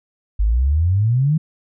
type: exponential sweep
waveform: sine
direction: up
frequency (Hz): 49.05 to 162.7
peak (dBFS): -13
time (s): 0.39-1.38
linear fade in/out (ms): 10
effects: none